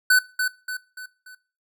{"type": "tone with echo", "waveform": "square", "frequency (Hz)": 1503, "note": "F#6", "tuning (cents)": 27, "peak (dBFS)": -14, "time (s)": [0.1, 0.19], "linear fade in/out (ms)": 5, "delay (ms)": 290, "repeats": 4, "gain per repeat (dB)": -7, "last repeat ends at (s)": 1.35, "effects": ["noise-tail reverb RT60 0.4 s tail -22 dB re dry"]}